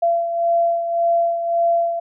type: beating tone pair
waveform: sine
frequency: 680 / 681.8 Hz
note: F5 / F5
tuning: -46 / -42 cents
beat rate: 1.8 Hz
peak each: -16 / -24 dBFS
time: 0.02-2 s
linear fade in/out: 10 ms
effects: none